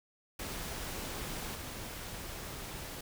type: noise with level steps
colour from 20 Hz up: pink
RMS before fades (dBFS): -40 / -43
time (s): 0.39-3.01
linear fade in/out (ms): 5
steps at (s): 1.55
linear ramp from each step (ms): 2
effects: none